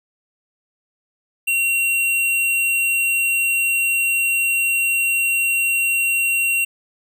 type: tone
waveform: square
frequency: 2744 Hz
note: F7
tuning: 31 cents flat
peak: -17 dBFS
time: 1.47-6.65 s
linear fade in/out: 10 ms
effects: none